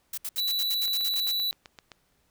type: noise bursts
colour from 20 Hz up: blue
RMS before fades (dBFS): -33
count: 11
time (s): 0.13-1.317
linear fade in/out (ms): 5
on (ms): 47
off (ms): 67
type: tone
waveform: square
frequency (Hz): 3951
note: B7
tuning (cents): 0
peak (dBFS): -26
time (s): 0.38-1.51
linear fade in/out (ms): 0
type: click train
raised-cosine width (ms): 0.2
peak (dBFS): -26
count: 9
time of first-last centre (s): 0.88-1.918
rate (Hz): 7.71
effects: pink hiss -69 dBFS RMS until 2.3 s